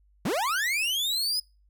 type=linear sweep; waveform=40% pulse; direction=up; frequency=135.6 to 5110 Hz; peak=-24 dBFS; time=0.25-1.4 s; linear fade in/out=5 ms; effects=noise-tail reverb RT60 0.3 s tail -26 dB re dry + added 50 Hz sine -59 dBFS peak until 1.69 s